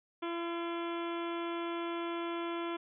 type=harmonic tone with a mistuned harmonic; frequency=339.3 Hz; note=F4; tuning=50 cents flat; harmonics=1 / 2 / 3 / 4 / 5 / 6 / 7 / 8 / 9 / 10; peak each=-36 / -44 / -42 / -45 / -52 / -52 / -50 / -55 / -53 / -52 dBFS; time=0.22-2.77 s; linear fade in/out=10 ms; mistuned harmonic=6; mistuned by=+50 cents; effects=none